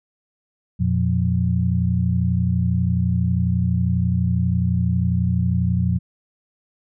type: tone cluster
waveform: sine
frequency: 87.6 / 119.7 / 177.9 Hz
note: F2 / A#2 / F3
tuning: +6 / +46 / +32 cents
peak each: -21 dBFS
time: 0.79-5.99 s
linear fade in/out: 20 ms
effects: none